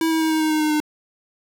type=tone with pitch steps; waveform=square; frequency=324.8 / 321.6 / 318.5 / 315.4 / 312.3 / 309.2 / 306.2 / 303.2 Hz; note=E4 / E4 / D#4 / D#4 / D#4 / D#4 / D#4 / D#4; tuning=-26 / -43 / +41 / +24 / +7 / -11 / -28 / -45 cents; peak=-18 dBFS; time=0.01-0.802 s; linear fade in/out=2 ms; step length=99 ms; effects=none